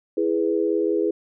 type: chord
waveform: sine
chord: E major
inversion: none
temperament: equal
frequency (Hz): 329.6 / 415.3 / 493.9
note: E4 / G#4 / B4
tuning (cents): 0 / 0 / 0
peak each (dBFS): -23 / -22 / -26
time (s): 0.17-1.11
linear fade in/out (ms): 5
effects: none